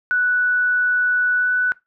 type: tone with pitch glide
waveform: sine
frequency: 1480 to 1489.4 Hz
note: F#6 to F#6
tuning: 0 to +11 cents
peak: -15 dBFS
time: 0.11-1.72 s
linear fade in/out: 0 ms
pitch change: +11 cents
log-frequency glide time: 1.36-1.5 s
effects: noise-tail reverb RT60 0.2 s tail -21 dB re dry